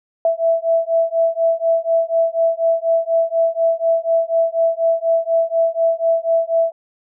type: beating tone pair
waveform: sine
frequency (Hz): 659.3 / 663.4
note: E5 / E5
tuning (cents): 0 / +11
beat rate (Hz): 4.1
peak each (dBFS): -17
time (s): 0.25-6.72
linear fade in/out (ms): 2
effects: none